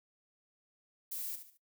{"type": "noise with echo", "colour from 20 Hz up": "violet", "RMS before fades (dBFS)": -40, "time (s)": [1.11, 1.36], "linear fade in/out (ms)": 10, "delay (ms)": 72, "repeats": 3, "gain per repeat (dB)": -9, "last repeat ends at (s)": 1.576, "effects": ["noise-tail reverb RT60 0.1 s tail -19 dB re dry"]}